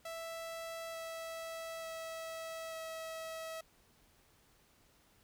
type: tone with pitch steps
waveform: sawtooth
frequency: 659.3 / 655.1 / 651 / 646.9 Hz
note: E5 / E5 / E5 / E5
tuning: 0 / -11 / -22 / -33 cents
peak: -38 dBFS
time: 0.05-3.61 s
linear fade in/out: 5 ms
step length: 890 ms
effects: pink hiss -68 dBFS RMS until 5.23 s